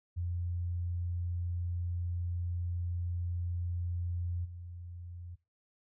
sine tone with level steps, 87.31 Hz, F2, in tune, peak -32 / -42 dBFS, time 0.16-5.36 s, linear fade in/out 20 ms, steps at 4.44 s, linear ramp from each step 20 ms, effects noise-tail reverb RT60 0.3 s tail -21 dB re dry

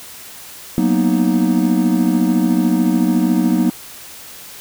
triangle chord, B major seventh, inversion second, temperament equal, 185 / 233.1 / 246.9 / 311.1 Hz, F#3 / A#3 / B3 / D#4, 0 / 0 / 0 / 0 cents, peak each -16 dBFS, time 0.78-3.7 s, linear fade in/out 0 ms, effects white hiss -36 dBFS RMS until 4.6 s

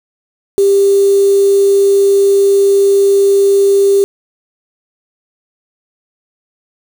sine tone with quantisation, 396.5 Hz, G4, 20 cents sharp, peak -6 dBFS, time 0.58-4.04 s, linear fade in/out 0 ms, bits 4, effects none

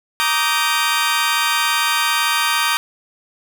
20% pulse chord, Eb major seventh, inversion second, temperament just, 933.4 / 1166.7 / 1244.5 / 1555.6 Hz, Bb5 / D6 / Eb6 / G6, +2 / -12 / 0 / -14 cents, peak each -17 dBFS, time 0.2-2.77 s, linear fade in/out 0 ms, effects none

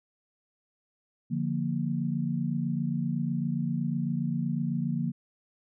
sine chord, Bb major, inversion first, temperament equal, 146.83 / 174.61 / 233.1 Hz, D3 / F3 / Bb3, 0 / 0 / 0 cents, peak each -31 dBFS, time 1.3-5.12 s, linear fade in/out 20 ms, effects none

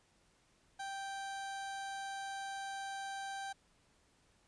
30% pulse tone, 784 Hz, G5, in tune, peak -38 dBFS, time 0.79-3.53 s, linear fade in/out 10 ms, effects pink hiss -71 dBFS RMS until 4.47 s + resampled to 22050 Hz

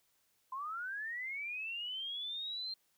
sine linear sweep, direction up, 1016 to 4186 Hz, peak -38 dBFS, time 0.52-2.74 s, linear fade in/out 5 ms, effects white hiss -75 dBFS RMS until 2.97 s

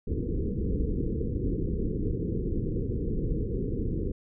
pink low-pass noise, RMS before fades -29 dBFS, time 0.07-4.12 s, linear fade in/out 10 ms, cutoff 480 Hz, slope 96 dB/octave, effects none

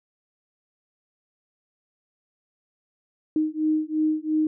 sine beating tone pair, 308.9 / 311.8 Hz, D#4 / D#4, -12 / +4 cents, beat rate 2.9 Hz, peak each -24 dBFS, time 3.36-4.47 s, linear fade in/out 2 ms, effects none

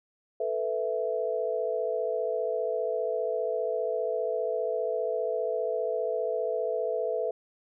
sine chord, A suspended second, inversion none, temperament just, 440 / 495 / 660 Hz, A4 / B4 / E5, 0 / +4 / +2 cents, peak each -31 dBFS, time 0.4-7.31 s, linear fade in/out 5 ms, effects none

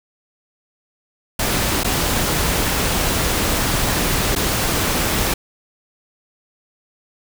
pink noise with dropouts, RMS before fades -19 dBFS, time 1.39-5.34 s, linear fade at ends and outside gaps 5 ms, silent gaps 1.835-1.844 / 4.352-4.36 s, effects none

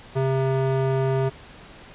square tone with band-pass filter, 133.3 Hz, C3, 33 cents sharp, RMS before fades -22 dBFS, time 0.15-1.3 s, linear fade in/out 20 ms, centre 430 Hz, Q 0.76, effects pink hiss -45 dBFS RMS until 1.94 s + resampled to 8000 Hz

